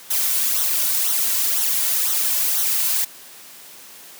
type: noise with flanger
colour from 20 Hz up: blue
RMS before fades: -20 dBFS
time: 0.1-3.05 s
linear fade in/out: 10 ms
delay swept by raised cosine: 0.41 to 2.51 ms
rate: 2 Hz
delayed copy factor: -0.7
effects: white hiss -42 dBFS RMS until 4.19 s + high-pass 150 Hz 12 dB/octave